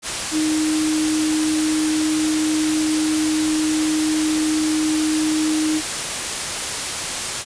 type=tone in noise; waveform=sine; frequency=310.4 Hz; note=D#4; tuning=4 cents flat; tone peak=-17 dBFS; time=0.31-5.82 s; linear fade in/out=50 ms; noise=white; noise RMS=-24 dBFS; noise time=0.02-7.45 s; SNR=+4 dB; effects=resampled to 22050 Hz